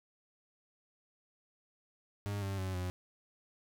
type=tone with pitch steps; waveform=40% pulse; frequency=101.7 / 97.9 / 94.23 / 90.71 Hz; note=G#2 / G2 / F#2 / F#2; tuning=-36 / -2 / +32 / -34 cents; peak=-34 dBFS; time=2.26-2.9 s; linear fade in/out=0 ms; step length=160 ms; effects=none